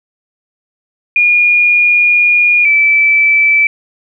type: tone pair in turn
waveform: sine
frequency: 2432 / 2316 Hz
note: D#7 / D7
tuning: -40 / -25 cents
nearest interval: minor second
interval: 85 cents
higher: first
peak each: -6 dBFS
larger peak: neither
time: 1.16-2.65 / 2.65-3.67 s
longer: first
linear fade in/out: 2 ms
effects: none